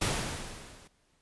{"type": "noise with level ramp", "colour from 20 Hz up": "pink", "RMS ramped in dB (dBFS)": [-27, -55], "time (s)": [0.01, 0.88], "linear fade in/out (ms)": 10, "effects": ["pink hiss -70 dBFS RMS until 1.21 s", "resampled to 24000 Hz"]}